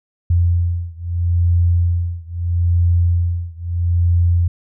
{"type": "beating tone pair", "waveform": "sine", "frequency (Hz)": [86.2, 86.97], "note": ["F2", "F2"], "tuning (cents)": [-22, -7], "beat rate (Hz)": 0.77, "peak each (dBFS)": [-16, -17], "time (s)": [0.3, 4.48], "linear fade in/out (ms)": 5, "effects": []}